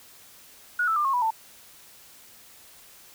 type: tone with pitch steps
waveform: sine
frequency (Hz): 1454 / 1318 / 1194.7 / 1083 / 981.7 / 889.9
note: F#6 / E6 / D6 / C#6 / B5 / A5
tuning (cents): -31 / -1 / +29 / -41 / -11 / +19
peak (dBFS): -21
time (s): 0.79-1.306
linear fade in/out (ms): 5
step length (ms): 86
effects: white hiss -51 dBFS RMS until 3.14 s